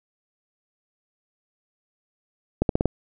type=accelerating click train; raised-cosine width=2 ms; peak=-6 dBFS; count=5; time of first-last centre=2.62-2.857 s; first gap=72 ms; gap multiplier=0.87; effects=none